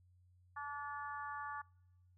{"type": "harmonic tone", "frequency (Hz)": 288.6, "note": "D4", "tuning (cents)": -30, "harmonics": [3, 4, 5, 6], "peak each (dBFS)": [-47, -45, -50, -50], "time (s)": [0.56, 1.62], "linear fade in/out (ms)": 10, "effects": ["noise-tail reverb RT60 0.9 s tail -26 dB re dry", "added 90 Hz sine -65 dBFS peak until 2.17 s"]}